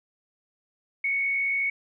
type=tone with frequency modulation; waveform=sine; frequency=2217 Hz; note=C#7; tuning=in tune; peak=-23 dBFS; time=1.04-1.7 s; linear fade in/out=5 ms; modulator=58.4 Hz; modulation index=0.54; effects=none